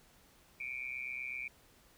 sine tone with amplitude modulation, 2349 Hz, D7, in tune, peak -34 dBFS, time 0.6-1.48 s, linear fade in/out 5 ms, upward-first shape sine, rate 128 Hz, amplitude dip 100%, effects pink hiss -64 dBFS RMS until 1.97 s

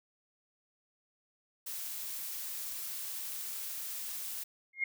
blue noise, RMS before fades -40 dBFS, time 1.66-4.44 s, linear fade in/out 10 ms
sine tone with exponential growth, 2138 Hz, C7, 37 cents sharp, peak -25 dBFS, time 4.73-4.84 s, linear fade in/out 5 ms, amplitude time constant 23 ms
effects none

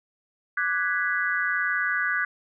sine chord, G# half-diminished seventh, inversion second, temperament equal, 1174.7 / 1480 / 1661.2 / 1975.5 Hz, D6 / F#6 / G#6 / B6, 0 / 0 / 0 / 0 cents, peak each -32 / -26 / -27 / -31 dBFS, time 0.57-2.25 s, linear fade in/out 5 ms, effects none

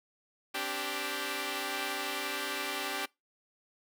5% pulse chord, C suspended second, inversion none, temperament equal with one note detuned, 261.6 / 291.1 / 392 Hz, C4 / D4 / G4, 0 / -15 / 0 cents, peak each -30 / -26 / -25 dBFS, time 0.54-3.06 s, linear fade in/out 10 ms, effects noise-tail reverb RT60 0.2 s tail -23 dB re dry

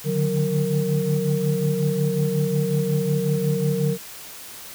sine tone cluster, 145.6 / 151.1 / 184 / 461.5 Hz, D3 / D3 / F#3 / A#4, -15 / +50 / -9 / -17 cents, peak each -24 dBFS, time 0.04-3.98 s, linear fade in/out 50 ms, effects tanh soft clip ceiling -10 dBFS + white hiss -39 dBFS RMS until 4.74 s

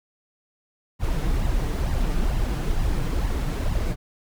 brown noise with flanger, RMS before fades -23 dBFS, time 0.99-3.96 s, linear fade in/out 50 ms, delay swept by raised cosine 1 to 6.8 ms, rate 2.2 Hz, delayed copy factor +0.65, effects none

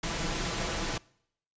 pink noise with comb filter, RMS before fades -32 dBFS, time 0.03-0.98 s, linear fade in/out 5 ms, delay 6 ms, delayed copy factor +0.5, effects noise-tail reverb RT60 0.7 s tail -24 dB re dry + resampled to 16000 Hz

